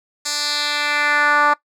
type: tone with band-pass filter sweep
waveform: 10% pulse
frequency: 293.7 Hz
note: D4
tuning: in tune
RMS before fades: -18 dBFS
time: 0.25-1.54 s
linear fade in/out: 10 ms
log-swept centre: 6200 to 1100 Hz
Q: 2
effects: noise-tail reverb RT60 0.1 s tail -19 dB re dry